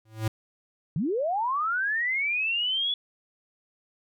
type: tone with exponential growth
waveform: square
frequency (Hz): 110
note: A2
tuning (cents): 0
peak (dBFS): -22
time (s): 0.05-0.28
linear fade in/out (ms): 5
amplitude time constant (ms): 48
type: linear sweep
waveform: sine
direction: up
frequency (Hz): 130.8 to 3431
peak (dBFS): -24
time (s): 0.96-2.94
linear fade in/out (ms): 2
effects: none